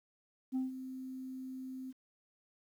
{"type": "tone with ADSR envelope", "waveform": "sine", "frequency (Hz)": 260, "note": "C4", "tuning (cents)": -11, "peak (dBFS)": -28, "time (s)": [0.52, 1.93], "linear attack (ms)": 38, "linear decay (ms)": 150, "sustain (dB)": -13, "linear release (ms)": 31, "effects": ["tanh soft clip ceiling -30 dBFS", "11-bit"]}